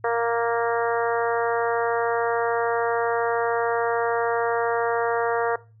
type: harmonic tone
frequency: 233.1 Hz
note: A#3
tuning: in tune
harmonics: 2 / 3 / 4 / 5 / 6 / 7 / 8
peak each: -23 / -27 / -29 / -31 / -33 / -34 / -35 dBFS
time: 0.04-5.56 s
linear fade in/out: 5 ms
effects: noise-tail reverb RT60 0.3 s tail -19 dB re dry + added 109 Hz sine -50 dBFS peak until 5.8 s